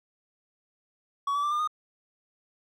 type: tone with pitch steps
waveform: triangle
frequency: 1125 / 1150.6 / 1176.8 / 1203.7 / 1231.1 Hz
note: C#6 / D6 / D6 / D6 / D#6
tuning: +25 / -36 / +3 / +42 / -19 cents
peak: -23 dBFS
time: 1.27-1.675 s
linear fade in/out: 5 ms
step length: 81 ms
effects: none